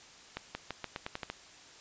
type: accelerating click train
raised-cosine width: 0.3 ms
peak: -20 dBFS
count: 9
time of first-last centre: 0.37-1.3 s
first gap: 180 ms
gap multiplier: 0.87
effects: white hiss -54 dBFS RMS until 1.8 s + resampled to 16000 Hz